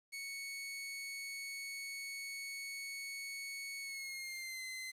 sawtooth tone with pitch glide, 2217 to 2057 Hz, C#7 to C7, 0 to -30 cents, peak -39 dBFS, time 0.12-4.92 s, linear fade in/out 20 ms, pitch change -130 cents, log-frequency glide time 3.81-4.62 s, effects resampled to 32000 Hz + 11-bit

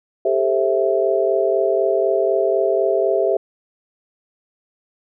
sine chord, A minor seventh, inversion third, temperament just, 396 / 440 / 528 / 660 Hz, G4 / A4 / C5 / E5, +18 / 0 / +16 / +2 cents, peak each -19 / -23 / -22 / -19 dBFS, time 0.25-3.37 s, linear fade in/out 5 ms, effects none

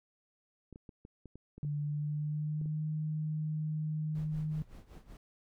clicks, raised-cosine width 3 ms, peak -36 dBFS, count 10, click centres 0.727 / 0.759 / 0.892 / 1.051 / 1.257 / 1.356 / 1.58 / 1.648 / 2.614 / 2.658 s
sine tone with pitch glide, 146.83 to 154.4 Hz, D3 to D#3, 0 to -13 cents, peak -32 dBFS, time 1.63-4.62 s, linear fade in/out 0 ms, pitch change +87 cents, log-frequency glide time 1.78-2.84 s
brown noise with tremolo, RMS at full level -47 dBFS, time 4.15-5.17 s, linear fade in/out 2 ms, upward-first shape sine, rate 5.3 Hz, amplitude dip 80%
effects none

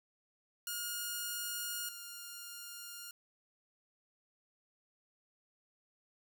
5% pulse tone pair in turn, 1429 / 1408.5 Hz, F6 / F6, +39 / +14 cents, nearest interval unison, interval 25 cents, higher first, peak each -26 / -34 dBFS, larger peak first, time 0.67-1.89 / 1.89-3.11 s, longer neither, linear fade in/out 2 ms, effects none

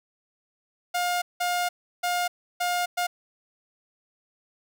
sawtooth tone bursts at uneven times, 710 Hz, F5, 28 cents sharp, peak -20 dBFS, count 5, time 0.94-1.22 / 1.4-1.69 / 2.03-2.28 / 2.6-2.86 / 2.97-3.07 s, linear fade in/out 10 ms, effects none

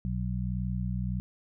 harmonic tone, 61.6 Hz, B1, 4 cents flat, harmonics 1 / 2 / 3, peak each -33 / -33 / -33 dBFS, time 0.05-1.2 s, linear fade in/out 0 ms, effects none

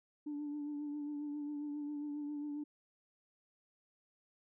sine tone with vibrato, 293.4 Hz, D4, 2 cents flat, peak -37 dBFS, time 0.26-2.64 s, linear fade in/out 10 ms, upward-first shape triangle, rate 7.4 Hz, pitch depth 35 cents each way, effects tanh soft clip ceiling -35 dBFS

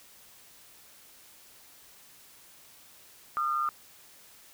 sine tone pair together, 1217.4 / 1357 Hz, D#6 / E6, -38 / +50 cents, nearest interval major second, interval 188 cents, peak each -27 / -33 dBFS, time 3.37-3.69 s, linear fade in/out 0 ms, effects white hiss -55 dBFS RMS until 4.53 s

